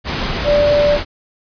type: tone in noise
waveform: sine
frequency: 585 Hz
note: D5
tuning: 7 cents flat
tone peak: -10 dBFS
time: 0.44-0.99 s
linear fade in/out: 50 ms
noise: pink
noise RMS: -20 dBFS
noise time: 0.04-1.05 s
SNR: +7 dB
effects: resampled to 11025 Hz